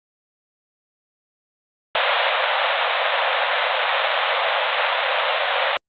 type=band-pass noise; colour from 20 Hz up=pink; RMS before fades=-20 dBFS; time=1.95-5.77 s; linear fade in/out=0 ms; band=510 to 3800 Hz; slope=96 dB/octave; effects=Opus 48 kbps